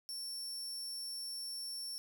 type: tone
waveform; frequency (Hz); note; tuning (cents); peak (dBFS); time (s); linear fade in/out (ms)
sawtooth; 5440; F8; -46; -38; 0.09-1.98; 0
effects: none